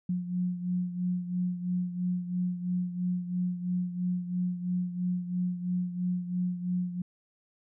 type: beating tone pair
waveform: sine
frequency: 178.9 / 181.9 Hz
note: F3 / F#3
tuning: +42 / -29 cents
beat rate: 3 Hz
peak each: -29 / -35 dBFS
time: 0.09-7.02 s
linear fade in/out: 5 ms
effects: none